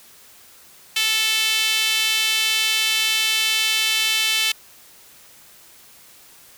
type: tone with high-pass filter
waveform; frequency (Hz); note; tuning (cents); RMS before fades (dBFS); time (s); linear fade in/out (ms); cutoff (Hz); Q
sawtooth; 439; A4; -4; -20; 0.96-4.52; 5; 2900; 2.6
effects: white hiss -48 dBFS RMS until 6.57 s